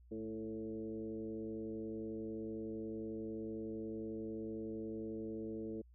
sine tone with frequency modulation, 331 Hz, E4, 7 cents sharp, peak -40 dBFS, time 0.11-5.82 s, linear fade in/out 10 ms, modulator 111 Hz, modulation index 1.3, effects added 60 Hz sine -59 dBFS peak until 5.94 s

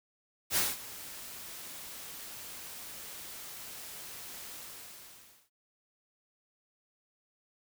white noise with ADSR envelope, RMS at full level -27 dBFS, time 0.5-5.5 s, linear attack 64 ms, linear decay 200 ms, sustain -18 dB, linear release 960 ms, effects none

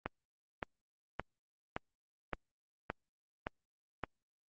click train, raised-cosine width 0.5 ms, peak -20 dBFS, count 8, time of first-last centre 0.06-4.037 s, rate 1.76 Hz, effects Opus 32 kbps

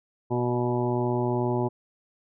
harmonic tone with a mistuned harmonic, 122.3 Hz, B2, 16 cents flat, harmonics 1 / 2 / 3 / 4 / 5 / 6 / 7 / 8, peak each -28 / -30 / -27 / -40 / -34 / -39 / -33 / -37 dBFS, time 0.3-1.69 s, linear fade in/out 20 ms, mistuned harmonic 4, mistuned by -22 cents, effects none

